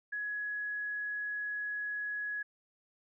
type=tone; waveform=sine; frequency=1679 Hz; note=G#6; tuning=18 cents sharp; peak=-34 dBFS; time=0.12-2.43 s; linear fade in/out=10 ms; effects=none